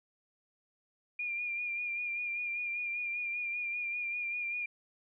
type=tone with vibrato; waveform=sine; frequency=2410 Hz; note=D7; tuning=44 cents sharp; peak=-33 dBFS; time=1.19-4.66 s; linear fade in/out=5 ms; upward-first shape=sine; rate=5.1 Hz; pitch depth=34 cents each way; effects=none